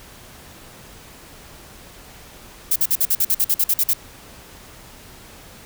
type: noise bursts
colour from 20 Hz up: violet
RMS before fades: -17 dBFS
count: 13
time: 2.71-3.935 s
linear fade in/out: 5 ms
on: 49 ms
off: 49 ms
effects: pink hiss -43 dBFS RMS until 5.65 s